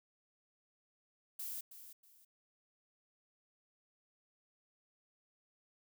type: noise with echo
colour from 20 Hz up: violet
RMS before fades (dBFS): -43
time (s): 1.39-1.61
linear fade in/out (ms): 5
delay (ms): 320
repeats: 2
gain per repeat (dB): -11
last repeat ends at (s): 2.25
effects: none